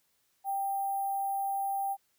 sine tone with sample-and-hold, 789 Hz, G5, 11 cents sharp, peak -29 dBFS, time 0.44-1.97 s, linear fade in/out 50 ms, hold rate 11025 Hz, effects white hiss -73 dBFS RMS until 2.18 s

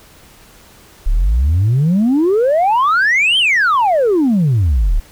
sine exponential two-way sweep, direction up then down, 32.7 to 3208 to 32.7 Hz, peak -8 dBFS, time 1.06-5 s, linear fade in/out 10 ms, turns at 3.38 s, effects tanh soft clip ceiling -8 dBFS + pink hiss -44 dBFS RMS until 5.11 s

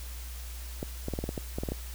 clicks, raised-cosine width 2 ms, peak -19 dBFS, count 11, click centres 0.829 / 1.084 / 1.137 / 1.189 / 1.24 / 1.291 / 1.378 / 1.585 / 1.635 / 1.688 / 1.72 s, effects added 60 Hz sine -38 dBFS peak until 1.94 s + white hiss -47 dBFS RMS until 1.94 s

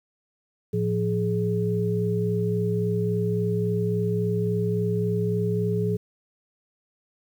sine tone cluster, 111.3 / 174.9 / 420.6 Hz, A2 / F3 / G#4, +20 / +3 / +22 cents, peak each -26 dBFS, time 0.73-5.97 s, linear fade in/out 10 ms, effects 9-bit

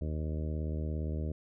harmonic tone, 77.4 Hz, D#2, 9 cents flat, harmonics 1 / 2 / 3 / 4 / 5 / 6 / 7 / 8, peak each -33 / -39 / -43 / -45 / -47 / -49 / -50 / -51 dBFS, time 0.01-1.32 s, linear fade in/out 5 ms, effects none

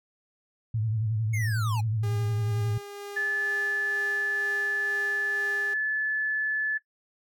sine tone with vibrato, 110 Hz, A2, in tune, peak -25 dBFS, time 0.74-2.78 s, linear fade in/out 5 ms, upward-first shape sine, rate 11 Hz, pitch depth 77 cents each way
square linear sweep, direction down, 2211 to 793 Hz, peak -33 dBFS, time 1.33-1.81 s, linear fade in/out 10 ms
sawtooth tone with tremolo, 405.4 Hz, G#4, 42 cents flat, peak -33 dBFS, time 2.03-5.74 s, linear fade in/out 5 ms, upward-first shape sine, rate 2.1 Hz, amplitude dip 30%
sine tone, 1731 Hz, A6, 29 cents flat, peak -24 dBFS, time 3.16-6.78 s, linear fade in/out 10 ms
effects noise-tail reverb RT60 0.1 s tail -17 dB re dry

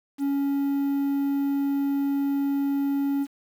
triangle tone with quantisation, 279.4 Hz, C#4, 14 cents sharp, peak -20 dBFS, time 0.18-3.27 s, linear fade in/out 50 ms, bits 8, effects none

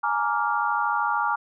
sine chord, Bb dominant seventh, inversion third, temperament just, 839.1 / 932.3 / 1165.4 / 1398.5 Hz, Ab5 / Bb5 / D6 / F6, +18 / 0 / -14 / +2 cents, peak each -27 dBFS, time 0.03-1.36 s, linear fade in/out 10 ms, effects none

